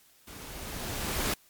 pink noise with level ramp, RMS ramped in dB -46 to -28 dBFS, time 0.27-1.34 s, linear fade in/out 5 ms, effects white hiss -61 dBFS RMS until 1.49 s + MP3 96 kbps

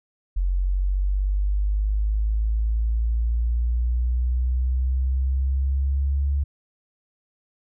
sine linear sweep, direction up, 45 to 70.6 Hz, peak -19 dBFS, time 0.36-6.44 s, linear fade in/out 10 ms, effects none

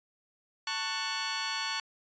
15% pulse chord, F# minor, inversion first, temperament just, 888 / 1110 / 1480 Hz, A5 / C#6 / F#6, +16 / +2 / 0 cents, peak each -30 dBFS, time 0.67-1.8 s, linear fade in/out 2 ms, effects resampled to 16000 Hz

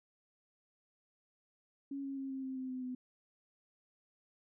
sine tone with pitch steps, 277.2 / 273.5 / 269.9 / 266.4 / 262.9 / 259.4 / 256 / 252.6 Hz, C#4 / C#4 / C#4 / C4 / C4 / C4 / C4 / B3, 0 / -23 / -46 / +31 / +8 / -15 / -38 / +39 cents, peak -38 dBFS, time 1.91-2.95 s, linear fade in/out 5 ms, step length 130 ms, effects none

